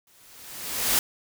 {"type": "noise with exponential growth", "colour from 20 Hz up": "white", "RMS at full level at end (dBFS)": -20, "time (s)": [0.07, 0.99], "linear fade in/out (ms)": 2, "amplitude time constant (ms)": 200, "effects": []}